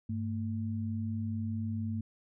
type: tone pair together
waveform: sine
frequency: 100.3 / 224.5 Hz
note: G2 / A3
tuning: +40 / +35 cents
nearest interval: octave + major second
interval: 1395 cents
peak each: -34 / -35 dBFS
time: 0.09-2.01 s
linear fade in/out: 5 ms
effects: none